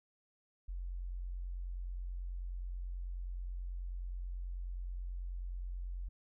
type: tone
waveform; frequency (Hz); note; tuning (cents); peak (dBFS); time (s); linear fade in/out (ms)
sine; 44.66; F1; +39; -38; 0.68-6.09; 10
effects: none